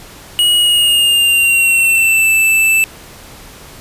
square tone with pitch glide, 2900 to 2644 Hz, F#7 to E7, -35 to +5 cents, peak -9 dBFS, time 0.39-2.84 s, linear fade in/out 0 ms, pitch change -160 cents, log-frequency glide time 0.58-2.3 s, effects pink hiss -36 dBFS RMS until 3.8 s + resampled to 32000 Hz

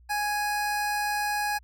25% pulse tone, 830.6 Hz, G#5, in tune, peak -22 dBFS, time 0.09-1.59 s, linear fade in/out 20 ms, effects added 60 Hz sine -52 dBFS peak until 1.63 s

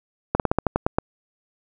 slowing click train, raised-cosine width 1 ms, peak -4 dBFS, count 9, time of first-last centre 0.35-0.985 s, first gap 48 ms, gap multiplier 1.14, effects none

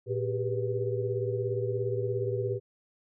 sine tone cluster, 115.1 / 389 / 406.1 / 489.8 Hz, A#2 / G4 / G#4 / B4, -22 / -13 / -39 / -14 cents, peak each -32 / -33 / -34 / -34 dBFS, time 0.06-2.6 s, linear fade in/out 50 ms, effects none

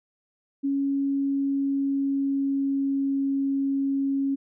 sine tone with pitch glide, 277.2 to 274.5 Hz, C#4 to C#4, 0 to -17 cents, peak -22 dBFS, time 0.63-4.36 s, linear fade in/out 20 ms, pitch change -17 cents, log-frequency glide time 0.79-3.28 s, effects none

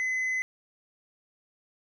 sine tone with tanh clipping, 2030 Hz, B6, 47 cents sharp, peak -27 dBFS, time 0-0.42 s, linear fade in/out 0 ms, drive 3 dB, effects none

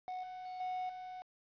triangle tone with level steps, 737 Hz, F#5, 7 cents flat, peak -37 / -42 / -40 / -34 / -42 dBFS, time 0.08-1.22 s, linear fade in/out 0 ms, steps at 0.23 / 0.45 / 0.6 / 0.89 s, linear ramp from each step 5 ms, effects resampled to 11025 Hz + 10-bit

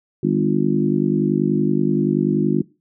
harmonic tone with a mistuned harmonic, 50.5 Hz, G#1, 48 cents flat, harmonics 3 / 4 / 5 / 6 / 7, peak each -22 / -22 / -22 / -22 / -22 dBFS, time 0.23-2.62 s, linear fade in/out 5 ms, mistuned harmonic 3, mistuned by +29 cents, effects noise-tail reverb RT60 0.3 s tail -21 dB re dry

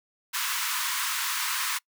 pink high-pass noise, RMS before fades -29 dBFS, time 0.33-1.79 s, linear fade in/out 20 ms, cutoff 950 Hz, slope 96 dB/octave, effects noise-tail reverb RT60 0.1 s tail -25 dB re dry

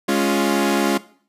sawtooth chord, Db major, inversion second, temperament equal, 207.7 / 277.2 / 349.2 Hz, Ab3 / Db4 / F4, 0 / 0 / 0 cents, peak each -17 dBFS, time 0.08-0.98 s, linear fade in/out 10 ms, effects noise-tail reverb RT60 0.5 s tail -18 dB re dry + resampled to 32000 Hz

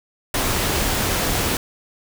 pink noise, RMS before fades -21 dBFS, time 0.34-1.57 s, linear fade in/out 2 ms, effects none

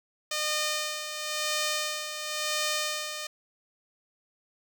5% pulse tone with tremolo, 609 Hz, D#5, 37 cents flat, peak -15 dBFS, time 0.31-3.27 s, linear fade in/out 5 ms, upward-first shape sine, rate 0.96 Hz, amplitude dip 60%, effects none

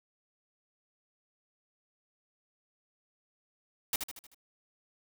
white noise with echo, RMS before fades -30 dBFS, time 3.93-3.96 s, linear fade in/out 2 ms, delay 77 ms, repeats 5, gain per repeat -6 dB, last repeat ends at 4.345 s, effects none

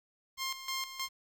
10% pulse tone with tremolo, 1061 Hz, C6, 24 cents sharp, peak -25 dBFS, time 0.37-1.09 s, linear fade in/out 50 ms, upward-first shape square, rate 3.2 Hz, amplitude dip 70%, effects 10-bit

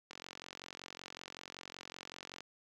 click train, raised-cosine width 0.2 ms, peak -28 dBFS, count 105, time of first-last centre 0.11-2.406 s, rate 45.3 Hz, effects high-pass 150 Hz 12 dB/octave + 11-bit

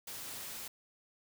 white noise, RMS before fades -44 dBFS, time 0.07-0.68 s, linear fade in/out 5 ms, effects none

